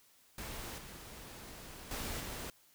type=noise with level steps; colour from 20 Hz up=pink; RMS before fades=-44 / -50 / -40 / -43 dBFS; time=0.38-2.5 s; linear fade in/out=2 ms; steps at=0.78 / 1.91 / 2.2 s; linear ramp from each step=2 ms; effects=white hiss -66 dBFS RMS until 2.74 s